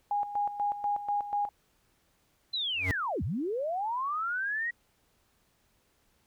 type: tone with tremolo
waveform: sine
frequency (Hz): 820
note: G#5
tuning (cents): -22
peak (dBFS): -26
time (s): 0.11-1.49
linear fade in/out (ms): 2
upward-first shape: square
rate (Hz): 4.1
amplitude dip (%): 70
type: linear two-way sweep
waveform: sine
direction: down then up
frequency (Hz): 4100 to 69.4 to 1926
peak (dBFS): -29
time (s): 2.53-4.71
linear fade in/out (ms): 10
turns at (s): 3.23
type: tone with exponential growth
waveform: square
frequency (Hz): 92.5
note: F#2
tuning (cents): 0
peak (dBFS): -25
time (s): 2.73-2.91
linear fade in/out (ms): 0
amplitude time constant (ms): 37
effects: pink hiss -70 dBFS RMS until 6.26 s